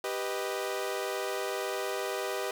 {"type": "chord", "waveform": "sawtooth", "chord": "G augmented", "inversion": "none", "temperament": "equal", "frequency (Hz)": [392, 493.9, 622.3], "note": ["G4", "B4", "D#5"], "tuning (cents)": [0, 0, 0], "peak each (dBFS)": [-31, -32, -33], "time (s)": [0.04, 2.51], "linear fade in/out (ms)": 2, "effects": []}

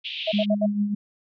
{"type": "band-pass noise", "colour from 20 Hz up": "white", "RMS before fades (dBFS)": -32, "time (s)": [0.04, 0.46], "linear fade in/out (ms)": 20, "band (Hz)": [2600, 3500], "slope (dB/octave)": 48}
{"type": "tone bursts", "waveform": "sine", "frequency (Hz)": 640, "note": "D#5", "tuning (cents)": 49, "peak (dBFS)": -20, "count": 4, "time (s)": [0.27, 0.662], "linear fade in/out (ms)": 10, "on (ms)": 50, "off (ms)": 64}
{"type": "tone with tremolo", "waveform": "sine", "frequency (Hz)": 205.5, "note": "G#3", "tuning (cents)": -18, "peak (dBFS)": -18, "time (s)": [0.33, 0.95], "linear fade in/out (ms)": 10, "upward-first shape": "triangle", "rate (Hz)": 6.7, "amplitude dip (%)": 65}
{"effects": []}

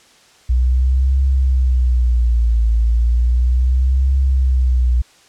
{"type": "tone with vibrato", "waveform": "sine", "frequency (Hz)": 61.2, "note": "B1", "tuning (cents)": -15, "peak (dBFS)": -11, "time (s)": [0.49, 5.02], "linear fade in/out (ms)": 10, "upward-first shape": "triangle", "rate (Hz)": 0.34, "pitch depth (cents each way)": 160, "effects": ["white hiss -49 dBFS RMS until 5.28 s", "low-pass 7000 Hz 12 dB/octave"]}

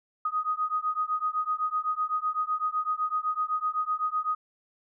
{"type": "beating tone pair", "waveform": "sine", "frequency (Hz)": [1244.5, 1252.4], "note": ["D#6", "D#6"], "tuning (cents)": [0, 11], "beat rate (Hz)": 7.9, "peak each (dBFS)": -29, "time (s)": [0.25, 4.35], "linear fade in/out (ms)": 5, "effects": []}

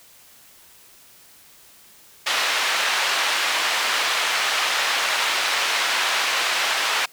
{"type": "band-pass noise", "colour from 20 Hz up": "white", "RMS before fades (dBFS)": -22, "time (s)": [2.26, 7.06], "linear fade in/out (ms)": 10, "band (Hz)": [760, 3300], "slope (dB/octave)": 12, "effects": ["white hiss -50 dBFS RMS until 7.12 s"]}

